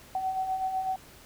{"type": "beating tone pair", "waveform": "sine", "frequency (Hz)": [750, 758], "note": ["F#5", "F#5"], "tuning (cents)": [23, 42], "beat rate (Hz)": 8, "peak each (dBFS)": [-37, -28], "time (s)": [0.15, 0.96], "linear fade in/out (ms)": 2, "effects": ["pink hiss -52 dBFS RMS until 1.25 s"]}